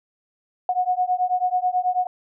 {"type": "beating tone pair", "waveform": "sine", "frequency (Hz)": [725, 734.2], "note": ["F#5", "F#5"], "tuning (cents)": [-35, -14], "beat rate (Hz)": 9.2, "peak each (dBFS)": -22, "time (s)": [0.69, 2.07], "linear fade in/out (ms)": 2, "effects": []}